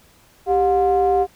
triangle ring-modulated tone, 164.1 Hz, E3, 8 cents flat, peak -9 dBFS, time 0.46-1.27 s, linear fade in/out 50 ms, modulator 557 Hz, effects pink hiss -53 dBFS RMS until 1.35 s

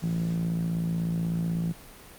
5% pulse tone with band-pass filter, 56.2 Hz, A1, 37 cents sharp, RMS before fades -28 dBFS, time 0.02-1.73 s, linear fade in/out 20 ms, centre 160 Hz, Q 10, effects pink hiss -48 dBFS RMS until 2.18 s + Opus 48 kbps

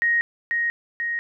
sine tone with echo, 1874 Hz, A#6, 9 cents sharp, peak -17 dBFS, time 0.02-0.21 s, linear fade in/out 0 ms, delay 490 ms, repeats 2, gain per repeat -3 dB, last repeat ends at 1.19 s, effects none

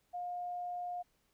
sine tone, 711 Hz, F5, 31 cents sharp, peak -37 dBFS, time 0.13-1.03 s, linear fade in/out 20 ms, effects pink hiss -75 dBFS RMS until 1.33 s

